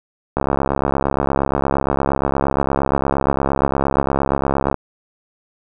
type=click train; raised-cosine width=1 ms; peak=-3 dBFS; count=301; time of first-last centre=0.37-4.743 s; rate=68.6 Hz; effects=none